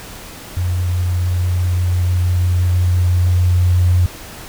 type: tone with level ramp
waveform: sine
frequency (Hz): 89.4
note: F2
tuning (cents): +41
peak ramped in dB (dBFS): -15 to -9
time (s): 0.57-4.06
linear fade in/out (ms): 0
effects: pink hiss -34 dBFS RMS until 4.48 s